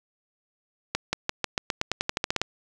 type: accelerating click train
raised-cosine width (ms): 0.2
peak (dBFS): -7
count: 15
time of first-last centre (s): 0.95-2.416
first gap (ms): 180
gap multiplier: 0.91
effects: none